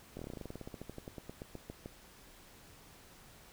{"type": "slowing click train", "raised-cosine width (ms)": 2, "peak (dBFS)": -30, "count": 25, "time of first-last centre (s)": [0.17, 1.859], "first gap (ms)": 22, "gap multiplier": 1.09, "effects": ["pink hiss -58 dBFS RMS until 3.52 s"]}